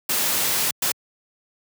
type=noise bursts at uneven times; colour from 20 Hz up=white; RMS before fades=-22 dBFS; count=2; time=0.09-0.71 / 0.82-0.92 s; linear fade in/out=5 ms; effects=high-pass 100 Hz 12 dB/octave